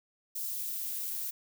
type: noise with high-pass filter sweep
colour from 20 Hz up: violet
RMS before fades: -36 dBFS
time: 0.35-1.31 s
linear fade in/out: 10 ms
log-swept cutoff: 4200 to 830 Hz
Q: 0.86
effects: none